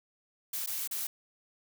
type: noise with dropouts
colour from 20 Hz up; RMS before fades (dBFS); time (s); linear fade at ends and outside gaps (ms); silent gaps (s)
blue; -35; 0.53-1.07; 5; 0.662-0.672 / 0.876-0.911
effects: none